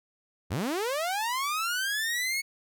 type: linear sweep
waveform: sawtooth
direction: up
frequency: 68.1 to 2217 Hz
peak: -24 dBFS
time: 0.5-2.42 s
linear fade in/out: 20 ms
effects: none